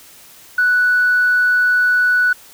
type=tone; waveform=sine; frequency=1480 Hz; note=F#6; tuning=in tune; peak=-10 dBFS; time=0.58-2.33 s; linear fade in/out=5 ms; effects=tanh soft clip ceiling -7 dBFS + white hiss -43 dBFS RMS until 2.53 s